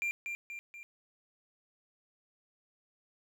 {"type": "tone with echo", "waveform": "triangle", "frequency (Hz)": 2380, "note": "D7", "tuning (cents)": 22, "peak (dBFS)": -29, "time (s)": [0.02, 0.11], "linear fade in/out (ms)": 0, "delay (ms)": 240, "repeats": 3, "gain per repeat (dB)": -5, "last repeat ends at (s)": 0.83, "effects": []}